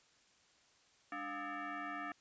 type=tone with frequency modulation; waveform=sine; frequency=293.9 Hz; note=D4; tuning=1 cent sharp; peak=-40 dBFS; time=1.12-2.12 s; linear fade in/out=2 ms; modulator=500 Hz; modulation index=3.6; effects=white hiss -69 dBFS RMS until 2.2 s + resampled to 16000 Hz